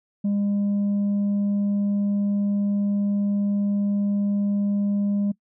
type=tone; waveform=sine; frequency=202.5 Hz; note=G#3; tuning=43 cents flat; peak=-17 dBFS; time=0.24-5.32 s; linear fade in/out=10 ms; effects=noise-tail reverb RT60 0.1 s tail -23 dB re dry + tanh soft clip ceiling -19 dBFS